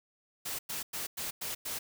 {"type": "noise bursts", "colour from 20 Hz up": "white", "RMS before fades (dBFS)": -37, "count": 6, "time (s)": [0.45, 1.79], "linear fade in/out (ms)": 10, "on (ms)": 140, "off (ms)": 100, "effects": []}